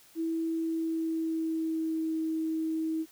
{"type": "tone with pitch glide", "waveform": "sine", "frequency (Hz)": [326.8, 319.7], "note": ["E4", "D#4"], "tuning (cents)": [-15, 47], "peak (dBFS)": -28, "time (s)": [0.15, 3.06], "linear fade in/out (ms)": 50, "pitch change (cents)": -38, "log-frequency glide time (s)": [0.49, 2.18], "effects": ["white hiss -58 dBFS RMS until 3.11 s"]}